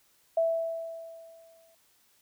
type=tone with exponential decay; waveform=sine; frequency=659.3 Hz; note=E5; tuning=in tune; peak=-21 dBFS; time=0.37-1.75 s; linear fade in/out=5 ms; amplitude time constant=300 ms; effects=white hiss -66 dBFS RMS until 2.21 s